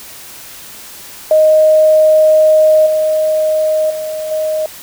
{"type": "tone with level steps", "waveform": "sine", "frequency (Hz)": 622.3, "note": "D#5", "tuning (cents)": 0, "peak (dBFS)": [-5, -10, -18, -13], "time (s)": [1.31, 4.66], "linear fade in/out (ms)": 2, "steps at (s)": [2.86, 3.9, 4.31], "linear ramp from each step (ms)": 5, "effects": ["white hiss -33 dBFS RMS until 4.82 s"]}